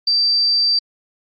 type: tone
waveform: sine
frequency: 4673 Hz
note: D8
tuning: 9 cents flat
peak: -13 dBFS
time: 0.07-0.79 s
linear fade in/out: 5 ms
effects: Opus 48 kbps